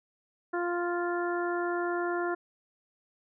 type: harmonic tone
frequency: 349.2 Hz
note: F4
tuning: in tune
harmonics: 1 / 2 / 3 / 4 / 5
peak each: -30 / -35 / -38 / -36 / -41 dBFS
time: 0.53-2.35 s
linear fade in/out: 10 ms
effects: none